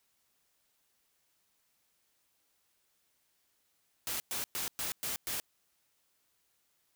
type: noise bursts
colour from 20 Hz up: white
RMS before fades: -36 dBFS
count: 6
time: 4.07-5.4 s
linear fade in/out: 0 ms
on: 130 ms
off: 110 ms
effects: white hiss -75 dBFS RMS until 6.95 s